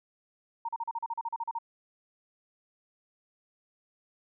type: tone bursts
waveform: sine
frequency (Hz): 925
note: A#5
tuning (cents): -14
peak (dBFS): -30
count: 13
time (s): 0.65-1.587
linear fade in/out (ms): 5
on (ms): 37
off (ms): 38
effects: none